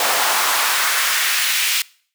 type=noise with high-pass filter sweep; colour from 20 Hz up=pink; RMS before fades=-18 dBFS; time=0-1.82 s; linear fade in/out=2 ms; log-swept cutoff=710 to 2600 Hz; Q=1.4; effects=noise-tail reverb RT60 0.5 s tail -23 dB re dry